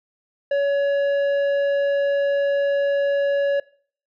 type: tone with tanh clipping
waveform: sine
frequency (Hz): 563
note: C#5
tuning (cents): +27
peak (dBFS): -19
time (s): 0.51-3.6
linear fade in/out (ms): 5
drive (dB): 9
effects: noise-tail reverb RT60 0.5 s tail -22 dB re dry